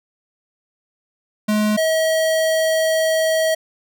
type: tone pair in turn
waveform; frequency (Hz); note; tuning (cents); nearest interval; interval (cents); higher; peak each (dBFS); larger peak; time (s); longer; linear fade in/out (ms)
square; 211.9 / 640.1; G#3 / D#5; +35 / +49; octave + perfect fifth; 1914; second; -16; neither; 1.48-1.77 / 1.77-3.55; second; 10
effects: none